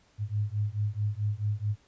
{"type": "beating tone pair", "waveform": "sine", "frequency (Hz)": [102.3, 106.9], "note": ["G#2", "A2"], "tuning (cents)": [-26, -49], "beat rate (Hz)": 4.6, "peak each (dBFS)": -30, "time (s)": [0.18, 1.76], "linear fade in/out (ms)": 50, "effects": ["pink hiss -64 dBFS RMS until 1.87 s", "resampled to 16000 Hz"]}